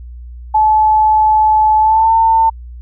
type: tone with pitch glide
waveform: sine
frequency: 863 to 899.6 Hz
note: A5 to A5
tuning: -34 to +38 cents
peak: -7 dBFS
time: 0.54-2.5 s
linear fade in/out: 10 ms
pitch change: +72 cents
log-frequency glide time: 1.79-2.12 s
effects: added 60 Hz sine -28 dBFS peak until 2.81 s